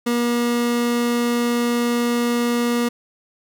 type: tone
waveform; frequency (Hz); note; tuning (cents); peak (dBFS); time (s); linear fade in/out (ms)
30% pulse; 238.9; A#3; +43; -15; 0.06-2.89; 10
effects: none